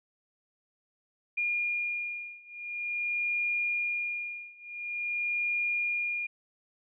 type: beating tone pair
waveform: sine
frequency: 2420 / 2420.47 Hz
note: D#7 / D#7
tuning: -49 / -48 cents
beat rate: 0.47 Hz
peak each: -33 / -32 dBFS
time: 1.37-6.27 s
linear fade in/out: 10 ms
effects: none